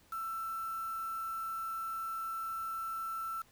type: tone with quantisation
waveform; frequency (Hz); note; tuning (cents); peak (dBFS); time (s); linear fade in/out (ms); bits
sine; 1334; E6; +20; -36; 0.12-3.42; 5; 8
effects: pink hiss -65 dBFS RMS until 3.51 s